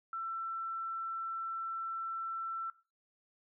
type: tone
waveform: sine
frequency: 1340 Hz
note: E6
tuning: 28 cents sharp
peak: -36 dBFS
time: 0.13-2.7 s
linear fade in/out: 2 ms
effects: noise-tail reverb RT60 0.3 s tail -17 dB re dry